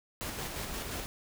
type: noise with tremolo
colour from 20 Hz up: pink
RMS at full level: -37 dBFS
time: 0.21-1.06 s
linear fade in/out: 0 ms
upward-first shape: square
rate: 5.7 Hz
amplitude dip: 30%
effects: none